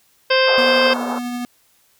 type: harmonic tone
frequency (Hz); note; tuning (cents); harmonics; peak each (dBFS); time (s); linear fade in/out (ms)
523.3; C5; 0; 1 / 2 / 3 / 4 / 5 / 6 / 7 / 9 / 10; -15 / -22 / -20 / -26 / -22 / -23 / -28 / -25 / -28; 0.3-0.94; 10
type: band-pass noise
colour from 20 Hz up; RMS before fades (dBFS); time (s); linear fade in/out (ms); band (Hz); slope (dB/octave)
pink; -26; 0.47-1.19; 10; 440 to 1400; 48
type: tone with tremolo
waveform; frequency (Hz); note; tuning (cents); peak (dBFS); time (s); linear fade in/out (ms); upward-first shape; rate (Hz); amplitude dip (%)
square; 244; B3; -21; -23; 0.58-1.45; 0; triangle; 12; 25
effects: white hiss -58 dBFS RMS until 1.99 s